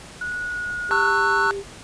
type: tone with pitch glide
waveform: sine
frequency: 1461 to 1440.9 Hz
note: F#6 to F#6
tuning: -22 to -46 cents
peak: -25 dBFS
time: 0.21-1.09 s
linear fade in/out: 5 ms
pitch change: -24 cents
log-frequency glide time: 0.37-0.96 s
type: tone with vibrato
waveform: sine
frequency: 397.6 Hz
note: G4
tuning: 25 cents sharp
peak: -26 dBFS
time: 0.88-1.64 s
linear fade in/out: 50 ms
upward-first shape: square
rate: 11 Hz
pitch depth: 10 cents each way
type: chord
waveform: triangle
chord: F# minor seventh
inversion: first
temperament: equal with one note detuned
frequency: 902.1 / 1108.7 / 1318.5 / 1480 Hz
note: A5 / C#6 / E6 / F#6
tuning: +43 / 0 / 0 / 0 cents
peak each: -22 / -24 / -23 / -18 dBFS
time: 0.91-1.51 s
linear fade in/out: 0 ms
effects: pink hiss -41 dBFS RMS until 1.83 s + resampled to 22050 Hz